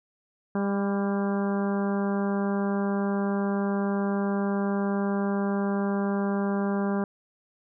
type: harmonic tone with a mistuned harmonic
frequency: 199.6 Hz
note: G3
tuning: 32 cents sharp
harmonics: 1 / 2 / 3 / 4 / 5 / 6 / 7 / 8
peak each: -25 / -31 / -35 / -37 / -39 / -41 / -42 / -43 dBFS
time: 0.55-7.04 s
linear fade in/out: 2 ms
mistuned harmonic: 6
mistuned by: -34 cents
effects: none